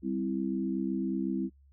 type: chord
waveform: sine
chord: C major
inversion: second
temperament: equal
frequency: 196 / 261.6 / 329.6 Hz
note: G3 / C4 / E4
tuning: 0 / 0 / 0 cents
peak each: -33 dBFS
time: 0.02-1.5 s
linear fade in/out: 50 ms
effects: noise-tail reverb RT60 0.1 s tail -20 dB re dry + added 69 Hz sine -57 dBFS peak until 1.72 s